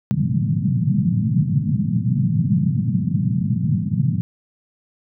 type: band-pass noise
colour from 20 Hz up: pink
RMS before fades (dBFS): -19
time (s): 0.11-4.21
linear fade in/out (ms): 0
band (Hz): 110 to 210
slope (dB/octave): 48
effects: none